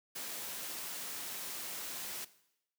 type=noise; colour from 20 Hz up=white; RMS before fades=-42 dBFS; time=0.15-2.25 s; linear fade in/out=10 ms; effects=noise-tail reverb RT60 0.8 s tail -17 dB re dry + high-pass 150 Hz 12 dB/octave